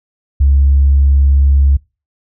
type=tone; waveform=sine; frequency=69.3 Hz; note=C#2; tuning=in tune; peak=-5 dBFS; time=0.4-1.77 s; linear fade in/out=10 ms; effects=noise-tail reverb RT60 0.3 s tail -26 dB re dry + tanh soft clip ceiling -2 dBFS